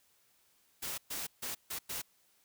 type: noise bursts at uneven times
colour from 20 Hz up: white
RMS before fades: -39 dBFS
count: 5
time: 0.82-0.98 / 1.1-1.27 / 1.42-1.55 / 1.7-1.79 / 1.89-2.02 s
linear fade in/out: 10 ms
effects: white hiss -70 dBFS RMS until 2.44 s